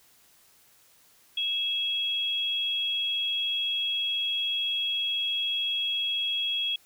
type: tone pair together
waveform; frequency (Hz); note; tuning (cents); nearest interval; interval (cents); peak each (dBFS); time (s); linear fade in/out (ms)
sine; 2625 / 3307; E7 / G#7; -8 / -8; major third; 400; -35 / -26; 1.37-6.76; 5
effects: white hiss -60 dBFS RMS until 6.85 s